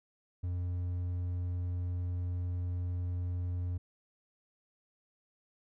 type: tone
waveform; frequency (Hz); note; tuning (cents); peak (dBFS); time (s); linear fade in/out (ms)
triangle; 88.9; F2; +31; -30; 0.43-3.78; 10
effects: none